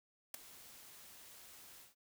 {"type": "noise with ADSR envelope", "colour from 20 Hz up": "white", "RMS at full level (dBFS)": -39, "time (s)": [0.34, 1.95], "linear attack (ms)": 4, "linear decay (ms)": 6, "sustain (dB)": -18, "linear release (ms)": 150, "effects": []}